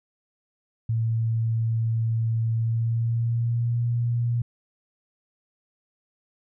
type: tone with pitch glide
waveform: sine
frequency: 113.5 to 118.8 Hz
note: A#2 to A#2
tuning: -46 to +33 cents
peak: -21 dBFS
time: 0.89-4.42 s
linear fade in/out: 5 ms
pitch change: +79 cents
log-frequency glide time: 2.53-3.82 s
effects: none